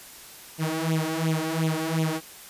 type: tone with flanger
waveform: sawtooth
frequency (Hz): 160.1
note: D#3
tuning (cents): +50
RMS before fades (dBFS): -26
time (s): 0.58-2.21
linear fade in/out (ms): 50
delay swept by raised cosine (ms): 0.29 to 3.69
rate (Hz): 2.8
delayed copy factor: +0.85
effects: white hiss -45 dBFS RMS until 2.49 s + resampled to 32000 Hz